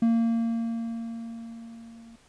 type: tone with level ramp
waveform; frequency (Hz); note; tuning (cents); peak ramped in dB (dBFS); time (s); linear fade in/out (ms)
triangle; 229.7; A#3; -25; -16 to -44; 0.02-2.16; 5
effects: pink hiss -59 dBFS RMS until 2.28 s + resampled to 22050 Hz